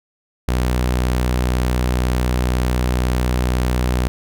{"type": "tone", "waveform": "sawtooth", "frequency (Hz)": 62, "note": "B1", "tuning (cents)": 7, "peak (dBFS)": -12, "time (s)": [0.48, 4.08], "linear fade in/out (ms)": 0, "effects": []}